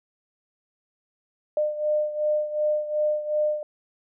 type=beating tone pair; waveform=sine; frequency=603 / 605.7 Hz; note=D5 / D#5; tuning=+46 / -47 cents; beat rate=2.7 Hz; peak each=-23 / -28 dBFS; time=1.57-3.63 s; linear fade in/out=2 ms; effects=none